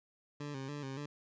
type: tone with vibrato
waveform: 20% pulse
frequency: 140 Hz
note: C#3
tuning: 18 cents sharp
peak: -35 dBFS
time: 0.4-1.06 s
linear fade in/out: 5 ms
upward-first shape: square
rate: 3.5 Hz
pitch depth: 73 cents each way
effects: resampled to 16000 Hz